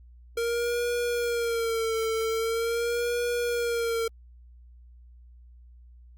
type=tone with vibrato; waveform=square; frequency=463.4 Hz; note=A#4; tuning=10 cents flat; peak=-26 dBFS; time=0.37-4.08 s; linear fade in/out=5 ms; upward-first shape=sine; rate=0.43 Hz; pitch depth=62 cents each way; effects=added 60 Hz sine -48 dBFS peak until 6.17 s + Opus 48 kbps